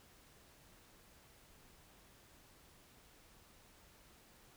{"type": "silence", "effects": ["pink hiss -64 dBFS RMS until 4.56 s"]}